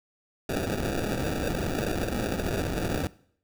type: noise with sample-and-hold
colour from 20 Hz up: white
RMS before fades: -29 dBFS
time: 0.49-3.07 s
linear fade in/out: 2 ms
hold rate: 1050 Hz
effects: noise-tail reverb RT60 0.6 s tail -20 dB re dry